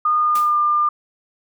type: tone with pitch glide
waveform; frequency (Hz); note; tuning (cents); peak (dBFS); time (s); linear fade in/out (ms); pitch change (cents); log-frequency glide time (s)
sine; 1222 to 1199.6; D#6 to D6; -32 to +36; -14; 0.05-0.89; 5; -32; 0.19-0.57
type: noise with exponential decay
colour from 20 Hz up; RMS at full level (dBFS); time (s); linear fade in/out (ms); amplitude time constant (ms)
white; -29; 0.35-0.6; 5; 53
effects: none